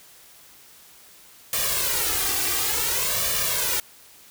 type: noise with flanger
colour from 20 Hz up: white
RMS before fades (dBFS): -24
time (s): 1.53-3.8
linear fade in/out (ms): 2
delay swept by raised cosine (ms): 1.7 to 2.58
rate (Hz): 0.56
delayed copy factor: +0.95
effects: white hiss -50 dBFS RMS until 4.3 s